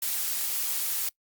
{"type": "noise", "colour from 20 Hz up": "blue", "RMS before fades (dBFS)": -29, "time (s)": [0.02, 1.09], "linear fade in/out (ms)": 5, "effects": ["noise-tail reverb RT60 0.1 s tail -23 dB re dry", "Opus 48 kbps"]}